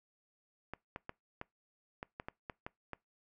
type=clicks; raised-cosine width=0.5 ms; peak=-26 dBFS; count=10; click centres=0.736 / 0.961 / 1.094 / 1.414 / 2.029 / 2.199 / 2.285 / 2.498 / 2.665 / 2.933 s; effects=noise-tail reverb RT60 0.2 s tail -24 dB re dry